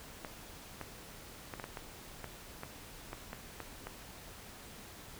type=clicks; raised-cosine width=0.5 ms; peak=-26 dBFS; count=12; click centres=0.248 / 0.813 / 1.538 / 1.598 / 1.641 / 1.772 / 2.243 / 2.634 / 3.131 / 3.331 / 3.603 / 3.87 s; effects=pink hiss -51 dBFS RMS until 5.19 s